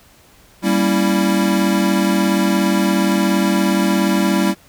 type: chord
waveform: square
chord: G diminished seventh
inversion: none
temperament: equal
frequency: 196 / 233.1 / 277.2 / 329.6 Hz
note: G3 / Bb3 / Db4 / Fb4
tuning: 0 / 0 / 0 / 0 cents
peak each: -17 / -23 / -23 / -20 dBFS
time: 0.62-4.55 s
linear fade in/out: 50 ms
effects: pink hiss -49 dBFS RMS until 4.68 s